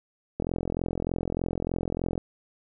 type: click train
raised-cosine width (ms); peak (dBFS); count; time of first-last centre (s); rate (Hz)
2; -15; 78; 0.4-2.178; 43.3
effects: none